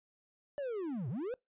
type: linear two-way sweep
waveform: triangle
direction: down then up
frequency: 591 to 109 to 527 Hz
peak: -33 dBFS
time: 0.58-1.34 s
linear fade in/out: 0 ms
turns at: 1.09 s
effects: noise-tail reverb RT60 0.2 s tail -26 dB re dry + resampled to 8000 Hz